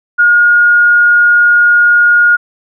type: tone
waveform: sine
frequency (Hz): 1431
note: F6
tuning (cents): +42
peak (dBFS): -4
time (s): 0.18-2.37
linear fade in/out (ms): 20
effects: none